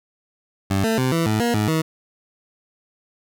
20% pulse tone with pitch steps, 97.1 / 223.5 / 129.1 / 165.8 / 108.2 / 237.1 / 106.1 / 159.6 Hz, G2 / A3 / C3 / E3 / A2 / A#3 / G#2 / D#3, -16 / +27 / -23 / +10 / -29 / +30 / +38 / +44 cents, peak -13 dBFS, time 0.7-1.82 s, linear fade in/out 10 ms, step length 140 ms, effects none

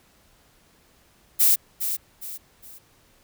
violet noise with echo, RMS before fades -17 dBFS, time 1.39-1.56 s, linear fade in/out 20 ms, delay 410 ms, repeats 3, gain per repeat -9 dB, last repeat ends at 2.79 s, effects pink hiss -59 dBFS RMS until 3.23 s

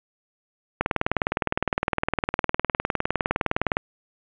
click train, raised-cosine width 0.5 ms, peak -6 dBFS, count 59, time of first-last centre 0.81-3.769 s, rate 19.6 Hz, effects resampled to 8000 Hz + 7-bit

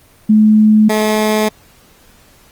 sine / 15% pulse tone pair in turn, 214.8 / 214.8 Hz, A3 / A3, -41 / -41 cents, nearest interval unison, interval 0 cents, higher neither, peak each -5 dBFS, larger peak neither, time 0.29-0.89 / 0.89-1.49 s, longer neither, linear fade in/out 10 ms, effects pink hiss -47 dBFS RMS until 2.51 s + Opus 24 kbps

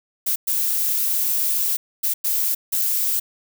violet noise bursts at uneven times, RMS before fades -21 dBFS, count 5, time 0.26-0.36 / 0.47-1.77 / 2.03-2.14 / 2.24-2.55 / 2.72-3.2 s, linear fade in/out 10 ms, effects none

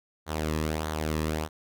sawtooth tone with flanger, 77.78 Hz, D#2, in tune, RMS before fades -30 dBFS, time 0.26-1.49 s, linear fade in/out 50 ms, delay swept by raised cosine 0.38 to 1.38 ms, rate 1.6 Hz, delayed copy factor -0.6, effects none

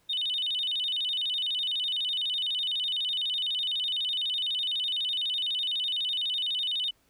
sine tone with vibrato, 3322 Hz, G#7, in tune, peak -26 dBFS, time 0.09-6.91 s, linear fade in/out 10 ms, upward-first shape square, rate 12 Hz, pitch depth 180 cents each way, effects tanh soft clip ceiling -22 dBFS + pink hiss -67 dBFS RMS until 7.09 s

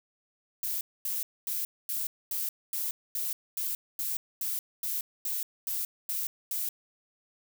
violet noise bursts, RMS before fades -32 dBFS, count 15, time 0.63-6.69 s, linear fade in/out 2 ms, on 180 ms, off 240 ms, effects none

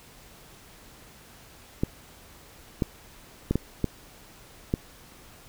clicks, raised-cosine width 3 ms, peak -10 dBFS, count 6, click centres 1.835 / 2.822 / 3.51 / 3.556 / 3.843 / 4.739 s, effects pink hiss -51 dBFS RMS until 5.48 s

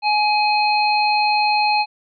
harmonic tone, 840 Hz, G#5, 19 cents sharp, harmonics 1 / 3 / 5, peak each -16 / -21 / -23 dBFS, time 0.02-1.86 s, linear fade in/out 50 ms, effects none

